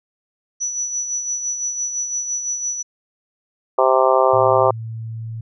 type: tone with tremolo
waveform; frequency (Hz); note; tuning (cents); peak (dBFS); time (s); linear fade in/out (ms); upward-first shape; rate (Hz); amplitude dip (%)
sine; 5920; F#8; 0; -19; 0.6-2.83; 20; sine; 5.9; 50
type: harmonic tone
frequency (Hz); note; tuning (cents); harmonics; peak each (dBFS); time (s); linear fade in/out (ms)
130.81; C3; 0; 3 / 4 / 5 / 6 / 7 / 8 / 9; -20 / -17 / -18 / -21 / -21 / -22 / -21; 3.78-4.71; 5
type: tone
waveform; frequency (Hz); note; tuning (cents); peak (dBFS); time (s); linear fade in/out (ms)
sine; 112.6; A2; +40; -26; 4.33-5.41; 5
effects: none